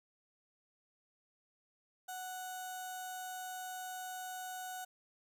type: tone with notch filter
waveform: 15% pulse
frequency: 740 Hz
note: F#5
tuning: in tune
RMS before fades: -44 dBFS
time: 2.08-4.85 s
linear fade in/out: 10 ms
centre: 2300 Hz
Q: 0.63
effects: none